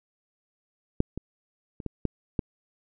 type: clicks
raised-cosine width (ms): 3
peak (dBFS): -8 / -20 / -25 / -18 / -12 / -12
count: 6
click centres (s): 1.004 / 1.176 / 1.802 / 1.863 / 2.053 / 2.392
effects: none